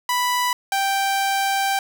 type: tone pair in turn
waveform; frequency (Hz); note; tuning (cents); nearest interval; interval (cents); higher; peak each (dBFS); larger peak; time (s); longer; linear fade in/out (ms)
sawtooth; 987.8 / 784; B5 / G5; 0 / 0; major third; 400; first; -15; neither; 0.09-0.53 / 0.72-1.79; second; 2
effects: none